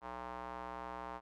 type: tone with band-pass filter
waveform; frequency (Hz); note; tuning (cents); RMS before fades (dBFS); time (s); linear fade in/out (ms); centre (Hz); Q
square; 61.74; B1; 0; -45; 0.01-1.21; 50; 960; 2.5
effects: none